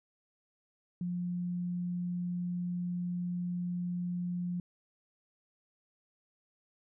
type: tone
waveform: sine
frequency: 176.9 Hz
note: F3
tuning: 23 cents sharp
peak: -32 dBFS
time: 1.01-4.6 s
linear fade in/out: 2 ms
effects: none